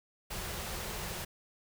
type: band-stop noise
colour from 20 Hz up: pink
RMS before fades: -39 dBFS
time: 0.3-1.25 s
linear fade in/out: 10 ms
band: 230 to 330 Hz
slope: 96 dB/octave
effects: none